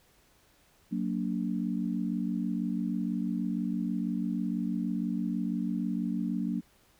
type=chord; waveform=sine; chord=Gb augmented; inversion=none; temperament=just; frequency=185 / 231.2 / 289.1 Hz; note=Gb3 / Bb3 / D4; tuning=0 / -14 / -27 cents; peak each=-32 / -32 / -35 dBFS; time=0.91-6.61 s; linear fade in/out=20 ms; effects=pink hiss -64 dBFS RMS until 6.99 s